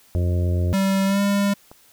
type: harmonic tone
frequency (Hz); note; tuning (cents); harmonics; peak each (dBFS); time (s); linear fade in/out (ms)
88.3; F2; +20; 1 / 2 / 3 / 4 / 5 / 6 / 7; -18 / -30 / -35 / -32 / -39 / -37 / -36; 0.15-0.73; 0
type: tone with pitch glide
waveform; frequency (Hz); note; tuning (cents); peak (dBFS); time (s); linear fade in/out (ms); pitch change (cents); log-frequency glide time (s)
square; 193.9 to 200.7; G3 to G3; -19 to +41; -18; 0.73-1.54; 10; +60; 1.05-1.21
type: clicks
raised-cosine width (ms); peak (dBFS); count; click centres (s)
1; -27; 2; 1.097 / 1.715
effects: white hiss -54 dBFS RMS until 1.92 s